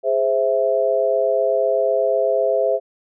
sine chord, Ab augmented, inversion none, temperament equal, 415.3 / 523.3 / 659.3 Hz, Ab4 / C5 / E5, 0 / 0 / 0 cents, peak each -22 / -19 / -19 dBFS, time 0.03-2.8 s, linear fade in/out 50 ms, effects none

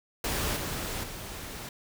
pink noise with level steps, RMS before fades -30 / -34 / -40 dBFS, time 0.24-1.69 s, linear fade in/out 2 ms, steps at 0.56 / 1.03 s, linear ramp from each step 10 ms, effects none

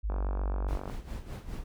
sine tone, 52 Hz, G#1, 3 cents sharp, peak -28 dBFS, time 0.03-0.78 s, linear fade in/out 20 ms
click train, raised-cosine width 1 ms, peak -24 dBFS, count 39, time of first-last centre 0.1-0.898 s, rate 47.6 Hz
brown noise with tremolo, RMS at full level -36 dBFS, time 0.68-1.64 s, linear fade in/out 5 ms, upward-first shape sine, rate 4.9 Hz, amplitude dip 70%
effects none

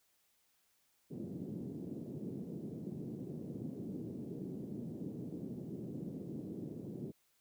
pink band-pass noise, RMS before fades -44 dBFS, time 1.1-7.12 s, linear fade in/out 20 ms, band 140 to 370 Hz, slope 24 dB/octave, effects white hiss -75 dBFS RMS until 7.4 s

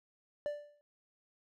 triangle tone with exponential decay, 587.3 Hz, D5, in tune, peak -29 dBFS, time 0.46-0.81 s, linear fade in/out 0 ms, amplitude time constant 76 ms, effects none

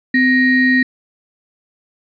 triangle ring-modulated tone, 1064 Hz, C6, 29 cents sharp, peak -5 dBFS, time 0.14-0.83 s, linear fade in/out 5 ms, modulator 808 Hz, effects resampled to 11025 Hz

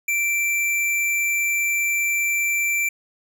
square tone, 2345 Hz, D7, 3 cents flat, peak -20 dBFS, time 0.08-2.89 s, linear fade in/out 5 ms, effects none

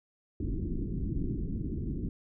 pink low-pass noise, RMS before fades -33 dBFS, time 0.4-2.09 s, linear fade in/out 2 ms, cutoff 360 Hz, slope 48 dB/octave, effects none

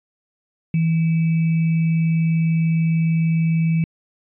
sine tone with sample-and-hold, 163.4 Hz, E3, 15 cents flat, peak -15 dBFS, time 0.74-3.84 s, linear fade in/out 2 ms, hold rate 2450 Hz, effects resampled to 8000 Hz

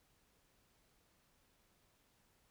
silence, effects pink hiss -74 dBFS RMS until 2.5 s

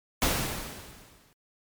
pink noise with exponential decay, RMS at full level -23 dBFS, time 0.22-1.33 s, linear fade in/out 1 ms, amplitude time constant 240 ms, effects MP3 96 kbps

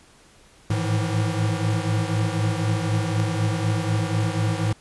square tone cluster, 106.2 / 110.2 / 159.8 / 168.2 Hz, G#2 / A2 / D#3 / E3, +39 / +3 / +47 / +35 cents, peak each -24 / -28 / -30 / -31 dBFS, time 0.7-4.73 s, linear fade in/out 5 ms, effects pink hiss -53 dBFS RMS until 4.8 s + resampled to 24000 Hz

